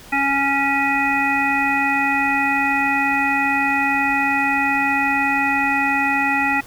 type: harmonic tone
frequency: 277.2 Hz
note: C#4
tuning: in tune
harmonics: 1 / 3 / 5 / 7 / 9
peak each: -24 / -21 / -26 / -21 / -22 dBFS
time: 0.12-6.61 s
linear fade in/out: 10 ms
effects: pink hiss -42 dBFS RMS until 6.66 s